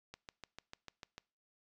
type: click train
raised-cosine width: 0.2 ms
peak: -30 dBFS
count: 8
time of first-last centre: 0.14-1.18 s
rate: 6.73 Hz
effects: noise-tail reverb RT60 0.4 s tail -24 dB re dry

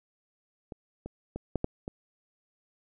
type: clicks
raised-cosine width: 2 ms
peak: -26 / -25 / -22 / -14 / -14 / -22 dBFS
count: 6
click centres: 0.722 / 1.06 / 1.36 / 1.557 / 1.644 / 1.879 s
effects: none

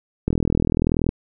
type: click train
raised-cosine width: 3 ms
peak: -6 dBFS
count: 34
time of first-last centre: 0.28-1.091 s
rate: 40.7 Hz
effects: none

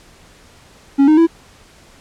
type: tone with pitch steps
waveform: triangle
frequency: 277.1 / 308.8 / 331.2 Hz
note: C#4 / D#4 / E4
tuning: -1 / -13 / +8 cents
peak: -5 dBFS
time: 0.98-1.271 s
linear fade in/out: 20 ms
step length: 97 ms
effects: pink hiss -46 dBFS RMS until 2 s + low-pass 9000 Hz 12 dB/octave

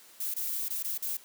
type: noise with dropouts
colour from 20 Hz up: violet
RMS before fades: -33 dBFS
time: 0.2-1.17 s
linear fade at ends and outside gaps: 5 ms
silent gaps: 0.341-0.363 / 0.685-0.703 / 0.828-0.843 / 0.978-1.023 s
effects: white hiss -55 dBFS RMS until 1.24 s + high-pass 200 Hz 12 dB/octave

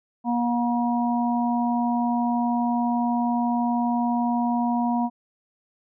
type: harmonic tone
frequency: 239.2 Hz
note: A#3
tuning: 45 cents sharp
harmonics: 1 / 3 / 4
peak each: -22 / -27 / -28 dBFS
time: 0.24-5.1 s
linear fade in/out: 50 ms
effects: none

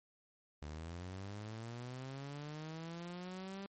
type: linear sweep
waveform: sawtooth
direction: up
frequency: 72.6 to 198.3 Hz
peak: -40 dBFS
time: 0.62-3.66 s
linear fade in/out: 0 ms
effects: MP3 32 kbps

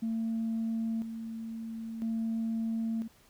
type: tone with tremolo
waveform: sine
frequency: 225.6 Hz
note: A3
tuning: 44 cents sharp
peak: -28 dBFS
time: 0.02-3.08 s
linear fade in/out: 10 ms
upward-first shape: square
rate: 0.5 Hz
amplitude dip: 60%
effects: tanh soft clip ceiling -26 dBFS + pink hiss -62 dBFS RMS until 3.29 s

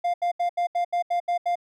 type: tone bursts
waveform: triangle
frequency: 700 Hz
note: F5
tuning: 4 cents sharp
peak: -19 dBFS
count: 9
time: 0.04-1.556 s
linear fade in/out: 10 ms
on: 100 ms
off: 77 ms
effects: none

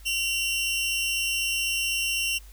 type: tone pair together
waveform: sawtooth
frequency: 2756 / 3028 Hz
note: F7 / F#7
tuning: -24 / +39 cents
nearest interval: major second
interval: 163 cents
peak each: -22 / -29 dBFS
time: 0.05-2.39 s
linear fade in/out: 20 ms
effects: added 50 Hz sine -44 dBFS peak until 2.52 s + white hiss -55 dBFS RMS until 2.52 s

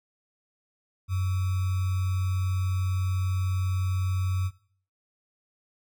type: tone with sample-and-hold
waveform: sine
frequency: 93.1 Hz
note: F#2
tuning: 11 cents sharp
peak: -24 dBFS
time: 1.08-4.51 s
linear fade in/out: 50 ms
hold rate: 1225 Hz
effects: noise-tail reverb RT60 0.5 s tail -17 dB re dry

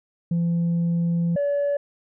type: tone pair in turn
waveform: sine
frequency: 170 / 571.8 Hz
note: F3 / D5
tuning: -46 / -46 cents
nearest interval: octave + major sixth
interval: 2100 cents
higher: second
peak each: -17 / -18 dBFS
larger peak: first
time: 0.31-1.36 / 1.36-1.77 s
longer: first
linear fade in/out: 5 ms
effects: tanh soft clip ceiling -18 dBFS

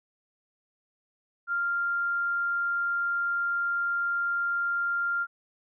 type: tone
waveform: sine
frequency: 1394 Hz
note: F6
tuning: 4 cents flat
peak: -25 dBFS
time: 1.47-5.27 s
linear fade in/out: 50 ms
effects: none

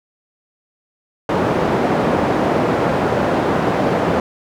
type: band-pass noise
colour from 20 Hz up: white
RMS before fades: -17 dBFS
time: 1.29-4.2 s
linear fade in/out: 2 ms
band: 120 to 680 Hz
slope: 12 dB/octave
effects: none

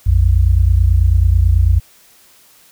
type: tone pair together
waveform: sine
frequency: 58.14 / 87.31 Hz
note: A#1 / F2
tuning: -4 / 0 cents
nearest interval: perfect fifth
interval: 704 cents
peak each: -11 dBFS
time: 0.06-1.8 s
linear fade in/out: 10 ms
effects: white hiss -48 dBFS RMS until 2.71 s

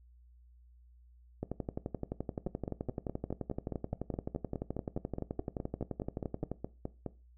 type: two click trains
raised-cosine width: 2 ms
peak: -22 / -23 dBFS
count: 60 / 23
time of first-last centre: 1.43-6.516 / 2.47-7.063 s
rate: 11.6 / 4.79 Hz
effects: noise-tail reverb RT60 0.3 s tail -18 dB re dry + added 60 Hz sine -57 dBFS peak until 7.37 s

